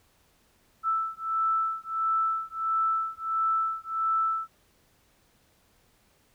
sine beating tone pair, 1320 / 1321.5 Hz, E6 / E6, +2 / +4 cents, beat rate 1.5 Hz, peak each -28 dBFS, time 0.83-4.48 s, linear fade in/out 50 ms, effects pink hiss -65 dBFS RMS until 6.34 s

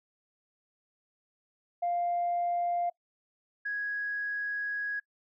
sine tone pair in turn, 698.5 / 1661.3 Hz, F5 / G#6, 0 / 0 cents, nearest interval octave + minor third, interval 1500 cents, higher second, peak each -26 / -30 dBFS, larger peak first, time 1.82-2.9 / 3.65-5 s, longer second, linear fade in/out 10 ms, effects noise-tail reverb RT60 0.1 s tail -23 dB re dry + tanh soft clip ceiling -23 dBFS

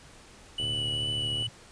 triangle tone with vibrato, 2960 Hz, F#7, in tune, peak -27 dBFS, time 0.58-1.47 s, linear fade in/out 5 ms, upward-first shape triangle, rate 2.4 Hz, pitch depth 16 cents each way
click train, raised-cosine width 2 ms, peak -29 dBFS, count 62, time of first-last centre 0.6-1.424 s, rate 74 Hz
sine tone with tremolo, 114.3 Hz, A#2, 34 cents flat, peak -34 dBFS, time 0.62-1.49 s, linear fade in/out 5 ms, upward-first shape sine, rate 13 Hz, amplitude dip 50%
effects pink hiss -52 dBFS RMS until 1.71 s + resampled to 22050 Hz

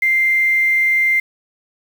sine tone with quantisation, 2093 Hz, C7, in tune, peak -12 dBFS, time 0.02-1.2 s, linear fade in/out 5 ms, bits 6, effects none

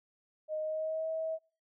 sine tone with pitch glide, 620 to 642.2 Hz, D#5 to E5, -6 to -45 cents, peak -32 dBFS, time 0.48-1.39 s, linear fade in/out 50 ms, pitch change +61 cents, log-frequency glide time 0.6-1.08 s, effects noise-tail reverb RT60 0.4 s tail -24 dB re dry

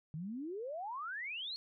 sine exponential sweep, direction up, 147.5 to 4402 Hz, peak -39 dBFS, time 0.14-1.56 s, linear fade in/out 0 ms, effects none

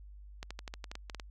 clicks, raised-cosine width 0.2 ms, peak -24 dBFS, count 11, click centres 0.429 / 0.506 / 0.591 / 0.678 / 0.739 / 0.842 / 0.915 / 0.954 / 1.098 / 1.147 / 1.198 s, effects added 50 Hz sine -48 dBFS peak until 1.3 s

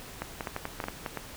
clicks, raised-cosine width 0.5 ms, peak -17 dBFS, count 10, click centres 0.22 / 0.408 / 0.472 / 0.564 / 0.654 / 0.802 / 0.84 / 0.884 / 1.062 / 1.173 s, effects pink hiss -45 dBFS RMS until 1.36 s

